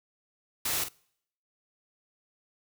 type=noise with echo; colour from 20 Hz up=white; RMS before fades=-30 dBFS; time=0.65-0.84 s; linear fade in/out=5 ms; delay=47 ms; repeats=1; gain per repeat=-9 dB; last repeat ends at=0.887 s; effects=noise-tail reverb RT60 0.7 s tail -26 dB re dry